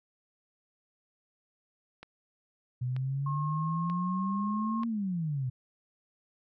click train, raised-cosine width 0.3 ms, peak -29 dBFS, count 4, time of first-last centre 2.03-4.834 s, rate 1.07 Hz
sine exponential two-way sweep, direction up then down, 123 to 233.1 to 123 Hz, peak -29 dBFS, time 2.81-5.5 s, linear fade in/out 10 ms, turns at 4.87 s
sine tone, 1077 Hz, C6, 50 cents sharp, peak -34 dBFS, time 3.26-4.84 s, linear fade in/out 5 ms
effects none

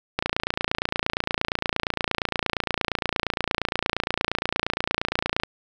click train, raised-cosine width 0.3 ms, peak -6 dBFS, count 151, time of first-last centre 0.19-5.435 s, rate 28.6 Hz, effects none

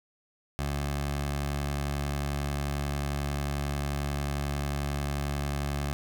15% pulse tone with notch filter, 71.2 Hz, C#2, 47 cents sharp, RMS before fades -31 dBFS, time 0.59-5.93 s, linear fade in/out 0 ms, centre 250 Hz, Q 1.9, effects none

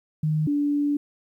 sine tone pair in turn, 154.4 / 289.8 Hz, D#3 / D4, -13 / -23 cents, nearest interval major seventh, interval 1090 cents, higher second, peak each -20 dBFS, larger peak neither, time 0.23-0.47 / 0.47-0.97 s, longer second, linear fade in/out 5 ms, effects 10-bit

